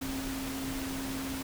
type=tone in noise; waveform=sine; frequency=267.6 Hz; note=C4; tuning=39 cents sharp; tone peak=-35 dBFS; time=0.01-1.43 s; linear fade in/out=10 ms; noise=pink; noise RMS=-39 dBFS; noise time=0.01-1.43 s; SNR=+1 dB; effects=none

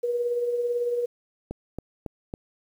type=tone with tremolo; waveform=sine; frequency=481.3 Hz; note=B4; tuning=45 cents flat; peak=-21 dBFS; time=0.03-1.06 s; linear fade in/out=10 ms; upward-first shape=triangle; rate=18 Hz; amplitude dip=50%
type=click train; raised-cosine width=2 ms; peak=-19 dBFS; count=4; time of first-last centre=1.51-2.339 s; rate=3.62 Hz
effects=9-bit

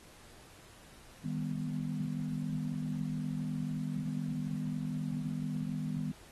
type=chord; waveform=sine; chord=Eb augmented; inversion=none; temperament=equal with one note detuned; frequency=155.56 / 199.54 / 246.9 Hz; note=Eb3 / G3 / B3; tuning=0 / +31 / 0 cents; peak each=-36 / -39 / -38 dBFS; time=1.24-6.12 s; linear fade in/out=5 ms; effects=pink hiss -57 dBFS RMS until 6.31 s + AAC 32 kbps

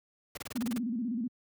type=noise bursts; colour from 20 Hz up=pink; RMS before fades=-39 dBFS; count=9; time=0.35-0.782 s; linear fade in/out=5 ms; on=24 ms; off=27 ms
type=tone with vibrato; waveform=sine; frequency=235.7 Hz; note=A#3; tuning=19 cents sharp; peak=-30 dBFS; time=0.55-1.28 s; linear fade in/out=10 ms; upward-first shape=square; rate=16 Hz; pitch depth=120 cents each way
effects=high-pass 100 Hz 12 dB/octave

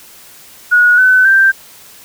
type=tone with pitch steps; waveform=sine; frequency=1455 / 1511.5 / 1570.3 Hz; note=F#6 / F#6 / G6; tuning=-29 / +36 / +3 cents; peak=-5 dBFS; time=0.71-1.52 s; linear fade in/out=20 ms; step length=270 ms; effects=white hiss -39 dBFS RMS until 2.04 s

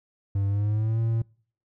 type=tone with pitch glide; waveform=triangle; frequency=99.1 to 113.84 Hz; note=G2 to A#2; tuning=+19 to -41 cents; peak=-20 dBFS; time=0.35-1.22 s; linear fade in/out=5 ms; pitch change=+240 cents; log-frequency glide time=0.47-0.99 s; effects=noise-tail reverb RT60 0.5 s tail -26 dB re dry

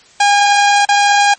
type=tone with dropouts; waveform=sawtooth; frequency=813 Hz; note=G#5; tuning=37 cents flat; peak=-4 dBFS; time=0.2-1.34 s; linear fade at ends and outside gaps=5 ms; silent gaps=0.852-0.888 s; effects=white hiss -45 dBFS RMS until 1.38 s + MP3 32 kbps

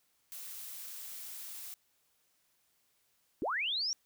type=noise; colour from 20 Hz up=blue; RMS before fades=-45 dBFS; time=0.32-1.74 s; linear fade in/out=0 ms
type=linear sweep; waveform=sine; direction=up; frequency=233.1 to 5740 Hz; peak=-31 dBFS; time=3.42-3.93 s; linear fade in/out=0 ms
effects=white hiss -74 dBFS RMS until 4.05 s

